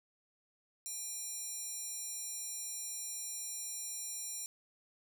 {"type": "tone with high-pass filter", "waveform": "square", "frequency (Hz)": 804, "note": "G5", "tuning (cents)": 44, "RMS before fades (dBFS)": -42, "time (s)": [0.86, 4.46], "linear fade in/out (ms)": 0, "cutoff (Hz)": 7200, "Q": 2.5, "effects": []}